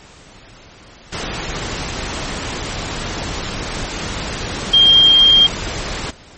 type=tone in noise; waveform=sine; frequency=3204 Hz; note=G7; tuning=37 cents sharp; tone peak=-6 dBFS; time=4.73-5.47 s; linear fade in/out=10 ms; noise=pink; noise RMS=-24 dBFS; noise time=1.12-6.11 s; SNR=+15 dB; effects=pink hiss -42 dBFS RMS until 6.37 s + MP3 32 kbps